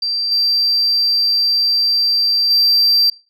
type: tone with level steps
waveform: sine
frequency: 4699 Hz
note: D8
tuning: in tune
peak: -16 / -11 / -7 dBFS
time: 0.02-3.1 s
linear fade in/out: 5 ms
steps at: 0.31 / 2.5 s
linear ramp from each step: 10 ms
effects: noise-tail reverb RT60 0.3 s tail -22 dB re dry + tanh soft clip ceiling -9 dBFS